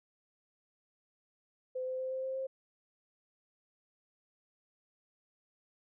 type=tone with pitch steps; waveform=sine; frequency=512 / 515.6 / 519.1 / 522.8 / 526.4 / 530.1 Hz; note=C5 / C5 / C5 / C5 / C5 / C5; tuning=-38 / -26 / -14 / -1 / +10 / +23 cents; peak=-34 dBFS; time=1.75-2.47 s; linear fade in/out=10 ms; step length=120 ms; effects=none